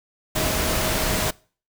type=tone in noise; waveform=sine; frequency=630 Hz; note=D#5; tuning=21 cents sharp; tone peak=-31 dBFS; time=0.35-1.31 s; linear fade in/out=10 ms; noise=pink; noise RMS=-23 dBFS; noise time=0.35-1.31 s; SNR=-11 dB; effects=noise-tail reverb RT60 0.4 s tail -23 dB re dry